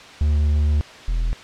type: tone pair in turn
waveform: triangle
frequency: 74.4 / 41.36 Hz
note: D2 / E1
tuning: +23 / +7 cents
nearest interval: minor seventh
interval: 1016 cents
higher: first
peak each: -13 / -16 dBFS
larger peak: first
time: 0.21-0.81 / 1.08-1.33 s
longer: first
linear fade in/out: 0 ms
effects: white hiss -40 dBFS RMS until 1.43 s + low-pass 4000 Hz 12 dB/octave